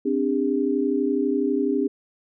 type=chord; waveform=sine; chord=C suspended second; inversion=none; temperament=equal with one note detuned; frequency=261.6 / 293.7 / 402.1 Hz; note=C4 / D4 / G4; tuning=0 / 0 / +44 cents; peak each=-24 dBFS; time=0.05-1.88 s; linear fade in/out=10 ms; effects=none